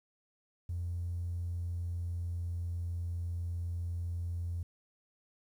triangle tone with pitch glide, 86.7 to 86.05 Hz, F2 to F2, -12 to -25 cents, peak -30 dBFS, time 0.69-4.63 s, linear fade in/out 5 ms, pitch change -13 cents, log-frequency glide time 1.31-2.94 s, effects tanh soft clip ceiling -31 dBFS + 11-bit

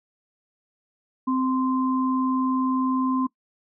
sine tone pair together, 259.9 / 1040.4 Hz, C4 / C6, -11 / -10 cents, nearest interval 2 octaves, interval 2401 cents, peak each -21 / -27 dBFS, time 1.27-3.27 s, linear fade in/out 10 ms, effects noise-tail reverb RT60 0.1 s tail -22 dB re dry

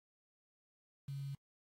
sine tone with quantisation, 138.59 Hz, C#3, in tune, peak -40 dBFS, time 1.08-1.35 s, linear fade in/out 5 ms, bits 10, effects AAC 48 kbps

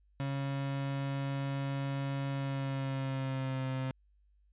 35% pulse tone with pitch glide, 137.9 to 131.37 Hz, C#3 to C3, -9 to +7 cents, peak -31 dBFS, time 0.2-3.91 s, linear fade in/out 0 ms, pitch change -84 cents, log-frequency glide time 2.31-3.67 s, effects added 50 Hz sine -64 dBFS peak until 4.52 s + resampled to 8000 Hz

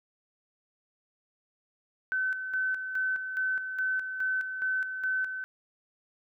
sine tone with tremolo, 1523 Hz, F#6, 50 cents sharp, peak -26 dBFS, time 2.12-5.44 s, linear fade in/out 0 ms, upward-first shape square, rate 2.4 Hz, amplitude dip 55%, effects none

